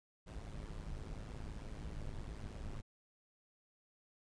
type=noise with amplitude modulation; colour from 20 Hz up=brown; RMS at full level=-42 dBFS; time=0.26-2.82 s; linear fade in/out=20 ms; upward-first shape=sine; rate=106 Hz; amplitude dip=75%; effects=resampled to 22050 Hz